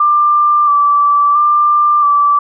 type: tone with vibrato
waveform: sine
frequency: 1174.7 Hz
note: D6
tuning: in tune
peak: -7 dBFS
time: 0-2.39 s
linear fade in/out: 5 ms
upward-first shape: square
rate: 0.74 Hz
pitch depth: 21 cents each way
effects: none